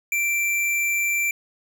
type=tone; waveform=square; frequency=2349 Hz; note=D7; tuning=in tune; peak=-21 dBFS; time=0.12-1.31 s; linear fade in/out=2 ms; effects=9-bit